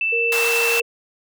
sine tone with pitch glide, 2652 to 2669 Hz, E7 to E7, +10 to +21 cents, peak -18 dBFS, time 0.01-0.81 s, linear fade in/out 2 ms, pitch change +11 cents, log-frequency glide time 0.19-0.69 s
sine tone, 466.2 Hz, A#4, in tune, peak -22 dBFS, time 0.12-0.82 s, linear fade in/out 10 ms
pink high-pass noise, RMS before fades -25 dBFS, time 0.32-0.8 s, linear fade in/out 2 ms, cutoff 770 Hz, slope 24 dB/octave
effects none

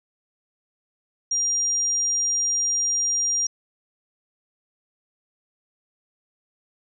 sine tone, 5700 Hz, F8, 34 cents sharp, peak -20 dBFS, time 1.31-3.47 s, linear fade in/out 5 ms, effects none

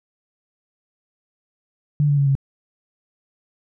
sine tone with pitch steps, 147.1 / 143.66 / 140.3 / 137.01 Hz, D3 / D3 / C#3 / C#3, +3 / -38 / +21 / -20 cents, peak -14 dBFS, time 2-2.352 s, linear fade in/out 0 ms, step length 88 ms, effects none

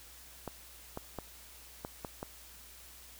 clicks, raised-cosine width 1 ms, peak -24 dBFS, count 6, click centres 0.477 / 0.974 / 1.187 / 1.849 / 2.048 / 2.229 s, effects added 60 Hz sine -59 dBFS peak until 3.19 s + white hiss -54 dBFS RMS until 3.19 s

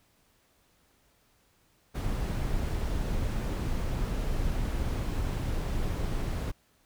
brown noise, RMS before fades -30 dBFS, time 1.94-6.52 s, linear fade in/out 20 ms, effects pink hiss -67 dBFS RMS until 6.85 s

